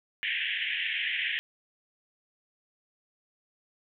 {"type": "band-pass noise", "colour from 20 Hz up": "pink", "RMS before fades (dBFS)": -31, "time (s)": [0.23, 1.39], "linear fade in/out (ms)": 0, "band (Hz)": [1700, 3300], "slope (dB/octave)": 96, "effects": []}